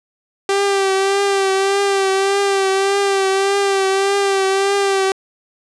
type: tone with vibrato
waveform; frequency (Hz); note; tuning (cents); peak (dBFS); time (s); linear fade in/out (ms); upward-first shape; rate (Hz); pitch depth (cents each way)
sawtooth; 392; G4; 0; -10; 0.49-5.12; 2; triangle; 1.7; 42
effects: resampled to 22050 Hz + 8-bit